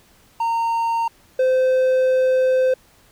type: tone pair in turn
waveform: triangle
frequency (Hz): 920 / 516.3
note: A#5 / C5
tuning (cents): -23 / -23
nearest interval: minor seventh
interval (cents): 1000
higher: first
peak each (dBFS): -16 / -12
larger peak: second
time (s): 0.4-1.08 / 1.39-2.74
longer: second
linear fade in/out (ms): 5
effects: pink hiss -54 dBFS RMS until 3.11 s